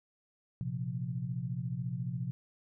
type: chord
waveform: sine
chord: Bb suspended second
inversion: none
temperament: equal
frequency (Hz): 116.54 / 130.81 / 174.61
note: Bb2 / C3 / F3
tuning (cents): 0 / 0 / 0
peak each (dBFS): -39 / -36 / -39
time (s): 0.61-2.31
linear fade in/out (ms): 0
effects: none